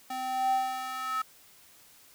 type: tone with high-pass filter sweep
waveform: square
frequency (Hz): 258.2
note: C4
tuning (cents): -23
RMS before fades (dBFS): -31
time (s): 0.1-1.22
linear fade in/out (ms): 5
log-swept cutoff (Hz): 570 to 1300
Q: 7.9
effects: white hiss -57 dBFS RMS until 2.14 s